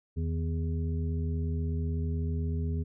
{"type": "harmonic tone with a mistuned harmonic", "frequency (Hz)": 82.41, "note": "E2", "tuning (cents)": 0, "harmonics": [1, 2, 3, 5], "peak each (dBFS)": [-29, -35, -39, -43], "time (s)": [0.16, 2.84], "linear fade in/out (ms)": 20, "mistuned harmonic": 2, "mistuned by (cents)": -66, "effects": []}